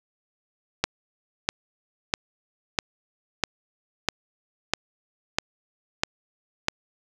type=click train; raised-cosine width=0.2 ms; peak=-3 dBFS; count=10; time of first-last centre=0.84-6.684 s; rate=1.54 Hz; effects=none